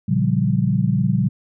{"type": "chord", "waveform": "sine", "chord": "G half-diminished seventh", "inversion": "first", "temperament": "just", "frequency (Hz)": [117.6, 141.12, 176.4, 196], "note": ["Bb2", "Db3", "F3", "G3"], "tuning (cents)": [16, 31, 18, 0], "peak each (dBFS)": -21, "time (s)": [0.08, 1.29], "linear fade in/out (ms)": 10, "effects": []}